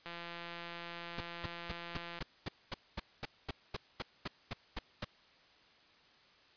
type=click train; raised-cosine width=0.3 ms; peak=-29 dBFS; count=365; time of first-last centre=0.06-2.189 s; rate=171 Hz
type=noise bursts; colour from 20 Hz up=pink; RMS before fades=-38 dBFS; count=16; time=1.18-5.046 s; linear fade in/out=5 ms; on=26 ms; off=230 ms
effects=white hiss -64 dBFS RMS until 6.56 s + resampled to 11025 Hz